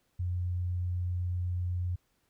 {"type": "tone", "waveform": "sine", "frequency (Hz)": 89.2, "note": "F2", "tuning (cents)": 37, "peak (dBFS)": -29, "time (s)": [0.19, 1.96], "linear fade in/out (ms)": 10, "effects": ["pink hiss -74 dBFS RMS until 2.29 s"]}